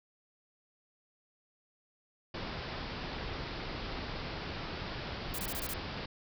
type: low-pass noise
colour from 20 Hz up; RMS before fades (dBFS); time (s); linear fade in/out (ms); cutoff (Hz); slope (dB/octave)
pink; -40; 2.34-6.06; 5; 5200; 96
type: noise bursts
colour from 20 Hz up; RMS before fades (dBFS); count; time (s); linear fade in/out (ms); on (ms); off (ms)
blue; -39; 6; 5.34-5.736; 0; 46; 24
effects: none